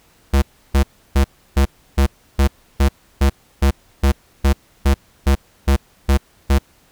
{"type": "tone bursts", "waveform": "square", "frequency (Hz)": 68.7, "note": "C#2", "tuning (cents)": -15, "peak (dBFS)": -11, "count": 16, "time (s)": [0.33, 6.586], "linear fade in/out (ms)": 10, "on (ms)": 91, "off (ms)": 320, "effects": ["pink hiss -54 dBFS RMS until 6.91 s"]}